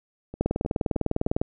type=two click trains; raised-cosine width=2 ms; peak=-23 / -10 dBFS; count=4 / 21; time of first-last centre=0.34-1.269 / 0.41-1.415 s; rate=3.23 / 19.9 Hz; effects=none